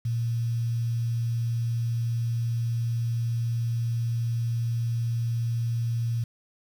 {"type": "tone with quantisation", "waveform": "sine", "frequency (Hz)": 116.7, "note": "A#2", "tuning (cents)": 2, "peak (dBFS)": -24, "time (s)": [0.05, 6.24], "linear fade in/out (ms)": 5, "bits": 8, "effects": []}